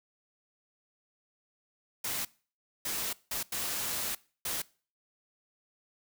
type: noise bursts at uneven times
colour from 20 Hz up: white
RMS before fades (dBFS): -34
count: 5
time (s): 2.04-2.25 / 2.85-3.13 / 3.31-3.43 / 3.52-4.15 / 4.45-4.62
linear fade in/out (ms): 5
effects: noise-tail reverb RT60 0.4 s tail -22 dB re dry